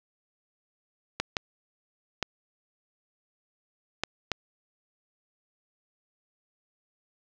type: clicks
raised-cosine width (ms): 0.2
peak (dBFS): -9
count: 5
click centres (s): 1.2 / 1.368 / 2.227 / 4.036 / 4.317
effects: low-pass 6000 Hz 12 dB/octave + 7-bit